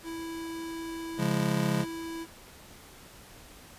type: tone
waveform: square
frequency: 329.6 Hz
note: E4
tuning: in tune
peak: -36 dBFS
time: 0.03-2.27 s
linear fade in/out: 50 ms
type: chord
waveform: square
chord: Db major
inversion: none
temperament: just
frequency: 138.59 / 173.24 / 207.9 Hz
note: Db3 / F3 / Ab3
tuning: 0 / -14 / +2 cents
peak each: -31 dBFS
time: 1.17-1.86 s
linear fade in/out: 50 ms
effects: pink hiss -51 dBFS RMS until 3.78 s + resampled to 32000 Hz